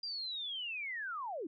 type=linear sweep; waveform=sine; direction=down; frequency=4816 to 277.2 Hz; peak=-37 dBFS; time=0.03-1.47 s; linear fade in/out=5 ms; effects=MP3 64 kbps